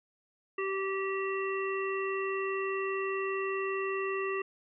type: harmonic tone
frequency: 387.5 Hz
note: G4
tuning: 20 cents flat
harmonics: 1 / 3 / 5 / 7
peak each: -32 / -37 / -39 / -40 dBFS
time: 0.58-4.42 s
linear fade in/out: 5 ms
effects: none